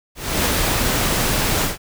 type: noise with ADSR envelope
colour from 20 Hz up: pink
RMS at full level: -17 dBFS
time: 0.15-1.78 s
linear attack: 310 ms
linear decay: 12 ms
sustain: -2 dB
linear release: 140 ms
effects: none